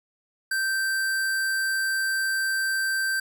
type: tone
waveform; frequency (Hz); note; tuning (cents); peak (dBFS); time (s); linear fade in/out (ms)
square; 1562; G6; -7; -24; 0.51-3.2; 5
effects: none